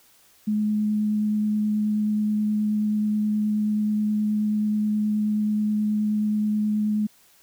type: tone with vibrato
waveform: sine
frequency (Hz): 211.6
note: G#3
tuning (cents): +33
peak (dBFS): -20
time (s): 0.47-7.07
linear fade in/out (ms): 10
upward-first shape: sine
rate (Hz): 9.4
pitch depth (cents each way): 8
effects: white hiss -57 dBFS RMS until 7.42 s